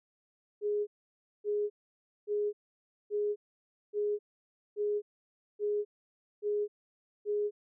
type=tone bursts; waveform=sine; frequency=415.3 Hz; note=G#4; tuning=in tune; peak=-28 dBFS; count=9; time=0.61-7.51 s; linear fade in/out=50 ms; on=260 ms; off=570 ms; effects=none